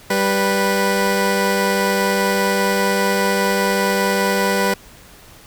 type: tone pair together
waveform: 15% pulse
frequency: 196 / 492.5 Hz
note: G3 / B4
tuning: 0 / -5 cents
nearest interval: octave + major third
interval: 1595 cents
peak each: -12 dBFS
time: 0.1-4.74 s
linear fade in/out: 5 ms
effects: pink hiss -44 dBFS RMS until 5.46 s